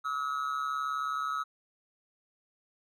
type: tone with amplitude modulation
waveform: triangle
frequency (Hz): 1287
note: E6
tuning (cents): -42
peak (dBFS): -25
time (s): 0.04-1.44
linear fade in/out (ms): 20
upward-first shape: sine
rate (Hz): 139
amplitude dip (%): 75
effects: none